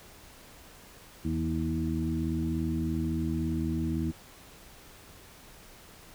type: harmonic tone with a mistuned harmonic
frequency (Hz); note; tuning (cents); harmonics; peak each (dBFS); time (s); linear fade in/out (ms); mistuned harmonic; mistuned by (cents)
80.6; E2; -38; 1 / 2 / 3 / 4; -33 / -33 / -33 / -33; 1.24-4.12; 20; 3; -21
effects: pink hiss -52 dBFS RMS until 6.14 s